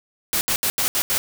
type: noise bursts at uneven times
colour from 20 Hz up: white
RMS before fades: -21 dBFS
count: 6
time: 0.33-0.41 / 0.48-0.56 / 0.63-0.7 / 0.78-0.88 / 0.95-1.02 / 1.1-1.18 s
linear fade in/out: 0 ms
effects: none